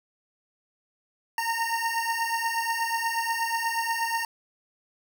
25% pulse beating tone pair, 914 / 922.3 Hz, A#5 / A#5, -34 / -19 cents, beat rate 8.3 Hz, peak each -25 dBFS, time 1.38-4.25 s, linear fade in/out 2 ms, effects none

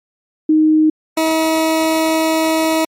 sine / 20% pulse tone pair in turn, 311.1 / 320 Hz, D#4 / D#4, 0 / +49 cents, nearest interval unison, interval 49 cents, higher second, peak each -8 dBFS, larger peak neither, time 0.49-0.9 / 1.17-2.85 s, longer second, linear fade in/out 5 ms, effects MP3 64 kbps

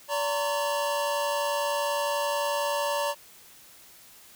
square tone cluster, 576 / 920 / 1032 / 1123 Hz, D5 / A#5 / C6 / C#6, -34 / -23 / -24 / +22 cents, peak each -29 / -31 / -37 / -37 dBFS, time 0.08-3.15 s, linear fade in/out 50 ms, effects white hiss -52 dBFS RMS until 4.35 s

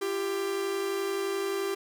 45% pulse tone pair together, 342.9 / 394.5 Hz, F4 / G4, -32 / +11 cents, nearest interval major second, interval 243 cents, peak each -36 / -29 dBFS, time 0.01-1.75 s, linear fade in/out 10 ms, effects none

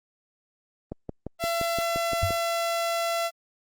click train, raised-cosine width 2 ms, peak -19 dBFS, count 9, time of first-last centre 0.92-2.306 s, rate 5.77 Hz
sawtooth tone, 675 Hz, E5, 41 cents sharp, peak -21 dBFS, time 1.39-3.31 s, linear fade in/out 50 ms
sine tone with exponential decay, 94.7 Hz, F#2, 41 cents sharp, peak -19 dBFS, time 2.23-2.38 s, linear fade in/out 0 ms, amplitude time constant 31 ms
effects Opus 24 kbps

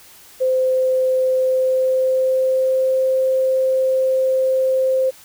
sine tone with pitch glide, 517 to 523 Hz, C5 to C5, -21 to -1 cents, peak -14 dBFS, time 0.4-5.11 s, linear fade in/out 20 ms, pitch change +20 cents, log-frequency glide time 1.37-2.99 s, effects white hiss -45 dBFS RMS until 5.24 s

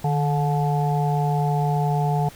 harmonic tone with a mistuned harmonic, 144.2 Hz, D3, 31 cents flat, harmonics 1 / 3 / 5 / 6, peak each -20 / -30 / -26 / -28 dBFS, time 0.04-2.29 s, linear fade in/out 5 ms, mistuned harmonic 1, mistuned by +73 cents, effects pink hiss -45 dBFS RMS until 2.35 s

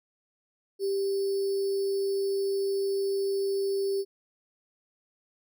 sine tone with sample-and-hold, 393.2 Hz, G4, 5 cents sharp, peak -25 dBFS, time 0.79-4.05 s, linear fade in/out 50 ms, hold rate 4900 Hz, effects none

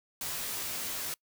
white noise with comb filter, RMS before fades -36 dBFS, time 0.21-1.14 s, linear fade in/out 2 ms, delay 17 ms, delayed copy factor -0.6, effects noise-tail reverb RT60 0.1 s tail -25 dB re dry

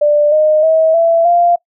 sine tone with pitch steps, 591 / 615.4 / 640.8 / 667.2 / 694.7 Hz, D5 / D#5 / E5 / E5 / F5, +11 / -19 / -49 / +21 / -9 cents, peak -7 dBFS, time 0.01-1.56 s, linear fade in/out 10 ms, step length 310 ms, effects noise-tail reverb RT60 0.1 s tail -22 dB re dry

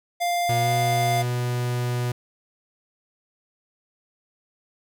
square tone, 698.5 Hz, F5, in tune, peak -22 dBFS, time 0.2-1.23 s, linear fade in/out 20 ms
45% pulse tone with pitch glide, 119.7 to 122.71 Hz, A#2 to B2, +46 to -11 cents, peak -23 dBFS, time 0.49-2.12 s, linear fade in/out 5 ms, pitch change +43 cents, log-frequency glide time 0.59-0.71 s
effects none

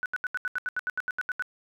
sine tone bursts, 1489 Hz, F#6, 11 cents sharp, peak -26 dBFS, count 14, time 0.03-1.423 s, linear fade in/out 0 ms, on 28 ms, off 77 ms, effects 11-bit

